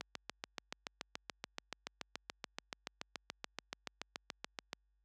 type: click train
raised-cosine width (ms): 0.2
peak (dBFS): -22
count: 34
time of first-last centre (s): 0.01-4.731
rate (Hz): 6.99
effects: added 50 Hz sine -56 dBFS peak until 5.04 s + high-pass 150 Hz 12 dB/octave